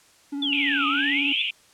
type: tone with vibrato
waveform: triangle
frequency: 282.7 Hz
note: C#4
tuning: 34 cents sharp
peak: -25 dBFS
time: 0.32-1.33 s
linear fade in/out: 10 ms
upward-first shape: sine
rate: 18 Hz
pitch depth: 29 cents each way
type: exponential two-way sweep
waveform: sine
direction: down then up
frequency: 3564 to 1200 to 3564 Hz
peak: -23 dBFS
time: 0.42-1.42 s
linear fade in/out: 5 ms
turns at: 0.87 s
type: band-pass noise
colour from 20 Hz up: pink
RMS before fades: -27 dBFS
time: 0.52-1.51 s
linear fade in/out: 10 ms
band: 2400 to 3200 Hz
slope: 96 dB/octave
effects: white hiss -56 dBFS RMS until 1.73 s + low-pass 9000 Hz 12 dB/octave